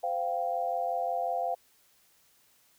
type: chord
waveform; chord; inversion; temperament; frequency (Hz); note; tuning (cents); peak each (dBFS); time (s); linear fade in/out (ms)
sine; C suspended fourth; none; equal with one note detuned; 516 / 698.5 / 784; C5 / F5 / G5; -24 / 0 / 0; -35 / -30 / -34; 0.03-1.55; 10
effects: white hiss -65 dBFS RMS until 2.78 s